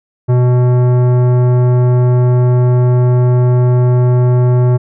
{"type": "tone with tanh clipping", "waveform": "sine", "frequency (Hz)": 124.1, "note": "B2", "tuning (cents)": 9, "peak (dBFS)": -9, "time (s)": [0.28, 4.78], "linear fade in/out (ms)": 20, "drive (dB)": 15, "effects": []}